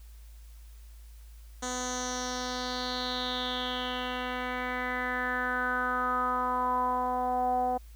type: tone with low-pass filter sweep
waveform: 10% pulse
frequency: 250.6 Hz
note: B3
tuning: 25 cents sharp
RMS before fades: -31 dBFS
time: 1.62-7.78 s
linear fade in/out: 10 ms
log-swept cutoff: 7100 to 690 Hz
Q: 5.5
effects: added 55 Hz sine -46 dBFS peak until 7.95 s + white hiss -62 dBFS RMS until 7.95 s